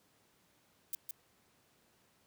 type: noise with echo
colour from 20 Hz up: violet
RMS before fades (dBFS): -37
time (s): 0.93-0.95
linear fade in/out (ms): 2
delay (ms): 160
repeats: 1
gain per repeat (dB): -4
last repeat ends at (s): 1.11
effects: pink hiss -70 dBFS RMS until 2.26 s + high-pass 100 Hz 12 dB/octave